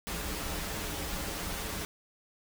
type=noise with comb filter; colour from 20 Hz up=pink; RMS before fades=-36 dBFS; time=0.07-1.85 s; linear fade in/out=0 ms; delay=8.1 ms; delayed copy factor=-0.65; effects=none